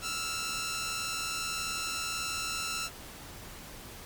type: tone pair together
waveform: 10% pulse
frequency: 1318.5 / 1396.9 Hz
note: E6 / F6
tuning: 0 / 0 cents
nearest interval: minor second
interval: 100 cents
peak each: -26 / -29 dBFS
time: 0.01-2.9 s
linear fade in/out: 50 ms
effects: pink hiss -46 dBFS RMS until 4.05 s + MP3 96 kbps